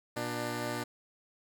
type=tone pair together; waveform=10% pulse; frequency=120 / 297.9 Hz; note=B2 / D4; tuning=-49 / +25 cents; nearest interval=octave + major third; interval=1574 cents; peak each=-28 dBFS; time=0.16-0.84 s; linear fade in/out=10 ms; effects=none